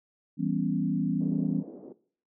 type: chord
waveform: sine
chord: C# half-diminished seventh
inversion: first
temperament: equal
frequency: 164.81 / 196 / 246.9 / 277.2 Hz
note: E3 / G3 / B3 / C#4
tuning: 0 / 0 / 0 / 0 cents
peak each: -31 dBFS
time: 0.37-1.64 s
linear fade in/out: 50 ms
type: band-pass noise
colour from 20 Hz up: pink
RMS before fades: -45 dBFS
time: 1.2-1.93 s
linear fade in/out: 10 ms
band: 250 to 480 Hz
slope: 24 dB/octave
effects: noise-tail reverb RT60 0.5 s tail -18 dB re dry